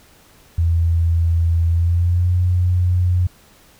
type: tone with pitch glide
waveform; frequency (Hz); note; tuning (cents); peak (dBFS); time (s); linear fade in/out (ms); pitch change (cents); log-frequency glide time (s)
sine; 83.6 to 89.6; E2 to F2; +25 to +45; -13; 0.58-3.27; 5; +120; 1.68-2.33
effects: pink hiss -50 dBFS RMS until 3.79 s